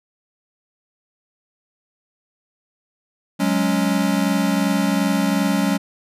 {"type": "chord", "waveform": "square", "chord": "F# suspended second", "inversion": "none", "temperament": "equal", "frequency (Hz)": [185, 207.7, 277.2], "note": ["F#3", "G#3", "C#4"], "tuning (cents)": [0, 0, 0], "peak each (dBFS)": -22, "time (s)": [3.39, 5.78], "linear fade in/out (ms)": 20, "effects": ["resampled to 32000 Hz"]}